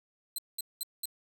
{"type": "tone bursts", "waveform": "10% pulse", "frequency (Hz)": 4089, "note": "C8", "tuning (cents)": -41, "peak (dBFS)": -26, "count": 4, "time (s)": [0.36, 1.056], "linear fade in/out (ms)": 2, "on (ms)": 24, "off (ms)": 200, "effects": ["10-bit"]}